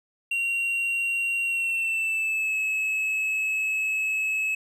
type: tone with pitch glide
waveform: triangle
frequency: 2753 to 2584 Hz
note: F7 to E7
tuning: -25 to -35 cents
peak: -22 dBFS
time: 0.31-4.55 s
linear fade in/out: 5 ms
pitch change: -110 cents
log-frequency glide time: 1.44-2.57 s
effects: none

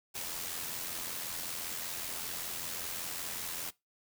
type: noise with amplitude modulation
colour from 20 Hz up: white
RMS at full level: -37 dBFS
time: 0.14-3.71 s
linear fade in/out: 20 ms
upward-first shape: sine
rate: 85.2 Hz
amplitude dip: 45%
effects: noise-tail reverb RT60 0.2 s tail -21 dB re dry

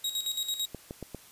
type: tone with tremolo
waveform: sawtooth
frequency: 3805 Hz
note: A#7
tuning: 35 cents sharp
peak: -25 dBFS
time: 0.04-0.66 s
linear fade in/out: 5 ms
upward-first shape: square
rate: 9 Hz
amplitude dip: 65%
type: clicks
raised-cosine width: 2 ms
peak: -24 dBFS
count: 4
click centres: 0.747 / 0.909 / 1.027 / 1.147 s
effects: white hiss -54 dBFS RMS until 1.31 s + resampled to 32000 Hz

